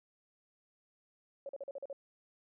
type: tone bursts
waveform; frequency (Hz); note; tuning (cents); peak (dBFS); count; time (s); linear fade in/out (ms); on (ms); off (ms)
sine; 554.4; C#5; 0; -39; 7; 1.46-1.929; 2; 31; 42
effects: none